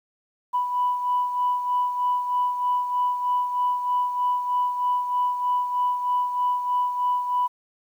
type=beating tone pair; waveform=sine; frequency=987.8 / 991 Hz; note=B5 / B5; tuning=0 / +6 cents; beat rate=3.2 Hz; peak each=-21 / -29 dBFS; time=0.53-7.48 s; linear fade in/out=20 ms; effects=tanh soft clip ceiling -14 dBFS + 9-bit